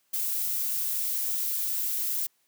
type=noise; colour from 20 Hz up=violet; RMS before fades=-29 dBFS; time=0.13-2.27 s; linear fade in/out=10 ms; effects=white hiss -70 dBFS RMS until 2.47 s + high-pass 150 Hz 12 dB/octave